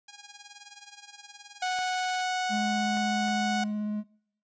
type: tone with tremolo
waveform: 5% pulse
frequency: 818 Hz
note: G#5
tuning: 26 cents flat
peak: -31 dBFS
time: 0.08-2.24 s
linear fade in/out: 5 ms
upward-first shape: sine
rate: 19 Hz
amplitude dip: 75%
type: tone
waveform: sawtooth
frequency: 737 Hz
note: F#5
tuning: 7 cents flat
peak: -23 dBFS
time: 1.62-3.64 s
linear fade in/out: 5 ms
type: clicks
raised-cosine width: 0.5 ms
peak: -29 dBFS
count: 3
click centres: 1.789 / 2.971 / 3.283 s
type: tone with vibrato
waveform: triangle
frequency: 210.5 Hz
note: G#3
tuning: 24 cents sharp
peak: -26 dBFS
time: 2.49-4.04 s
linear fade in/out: 50 ms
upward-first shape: sine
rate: 16 Hz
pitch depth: 9 cents each way
effects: noise-tail reverb RT60 0.7 s tail -24 dB re dry + resampled to 16000 Hz